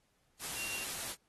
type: tone in noise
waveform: sine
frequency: 2759 Hz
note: F7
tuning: 22 cents flat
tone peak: -40 dBFS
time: 0.55-0.86 s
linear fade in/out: 50 ms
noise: white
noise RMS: -40 dBFS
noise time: 0.39-1.16 s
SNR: -3 dB
effects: pink hiss -75 dBFS RMS until 1.28 s + AAC 32 kbps